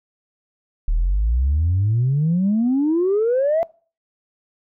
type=exponential sweep; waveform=sine; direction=up; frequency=36.71 to 680 Hz; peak=-14 dBFS; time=0.88-3.63 s; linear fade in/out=0 ms; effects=noise-tail reverb RT60 0.4 s tail -24 dB re dry + tanh soft clip ceiling -12 dBFS